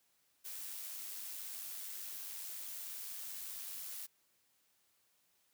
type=noise with amplitude modulation; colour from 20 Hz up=blue; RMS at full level=-44 dBFS; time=0.44-4.07 s; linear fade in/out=20 ms; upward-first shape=sine; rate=98.5 Hz; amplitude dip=30%; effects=white hiss -75 dBFS RMS until 5.53 s + high-pass 60 Hz 12 dB/octave